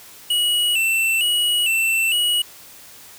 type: tone with vibrato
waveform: square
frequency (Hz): 2794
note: F7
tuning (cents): 0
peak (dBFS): -17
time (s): 0.3-2.42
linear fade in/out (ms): 5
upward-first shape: square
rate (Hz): 1.1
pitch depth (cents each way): 72
effects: white hiss -43 dBFS RMS until 3.18 s